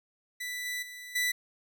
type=tone with level steps; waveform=sawtooth; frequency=1980 Hz; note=B6; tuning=4 cents sharp; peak=-31 / -29 / -39 / -23 dBFS; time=0.4-1.32 s; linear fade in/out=10 ms; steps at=0.65 / 0.82 / 1.15 s; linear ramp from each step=10 ms; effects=none